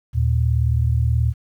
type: tone pair together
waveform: sine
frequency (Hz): 77.78 / 116.54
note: D#2 / A#2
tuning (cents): 0 / 0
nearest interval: perfect fifth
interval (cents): 700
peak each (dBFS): -18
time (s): 0.13-1.34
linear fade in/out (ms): 50
effects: 9-bit